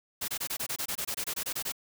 white noise bursts, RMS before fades -33 dBFS, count 16, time 0.21-1.722 s, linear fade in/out 10 ms, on 72 ms, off 24 ms, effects none

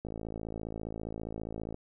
click train, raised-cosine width 2 ms, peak -25 dBFS, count 94, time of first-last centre 0.05-1.744 s, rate 54.9 Hz, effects none

